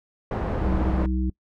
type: low-pass noise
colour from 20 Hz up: pink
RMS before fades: -27 dBFS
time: 0.31-1.06 s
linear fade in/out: 2 ms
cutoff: 950 Hz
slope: 12 dB/octave
type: harmonic tone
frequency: 63.7 Hz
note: C2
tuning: 46 cents flat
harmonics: 1 / 3 / 5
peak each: -23 / -28 / -30 dBFS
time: 0.61-1.3 s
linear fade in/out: 5 ms
effects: noise-tail reverb RT60 0.1 s tail -23 dB re dry